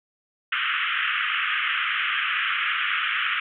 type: band-pass noise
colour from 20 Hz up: pink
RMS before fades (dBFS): -25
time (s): 0.52-3.4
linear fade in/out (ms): 5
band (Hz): 1200 to 3200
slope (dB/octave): 96
effects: none